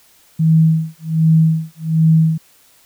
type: tone with tremolo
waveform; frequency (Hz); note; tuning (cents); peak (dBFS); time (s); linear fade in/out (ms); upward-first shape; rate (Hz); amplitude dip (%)
sine; 160.4; E3; -47; -7; 0.39-2.38; 10; sine; 1.3; 100
effects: white hiss -51 dBFS RMS until 2.85 s